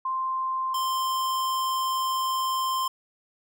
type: tone pair in turn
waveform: sine / square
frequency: 1046.5 / 1046.5 Hz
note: C6 / C6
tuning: 0 / 0 cents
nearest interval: unison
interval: 0 cents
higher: neither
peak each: -25 dBFS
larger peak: neither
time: 0.05-0.74 / 0.74-2.88 s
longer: second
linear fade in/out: 5 ms
effects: none